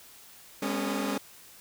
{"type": "tone cluster", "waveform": "sawtooth", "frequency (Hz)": [203.6, 253.2, 276.7, 448.1, 1231], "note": ["G#3", "B3", "C#4", "A4", "D#6"], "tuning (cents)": [-34, 43, -3, 32, -19], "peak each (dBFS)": [-29, -33, -28, -36, -37], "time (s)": [0.62, 1.18], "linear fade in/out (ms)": 5, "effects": ["white hiss -52 dBFS RMS until 1.6 s"]}